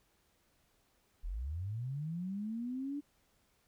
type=linear sweep; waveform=sine; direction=up; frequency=35.41 to 293.7 Hz; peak=-36 dBFS; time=1.23-3.01 s; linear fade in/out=20 ms; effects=pink hiss -73 dBFS RMS until 3.67 s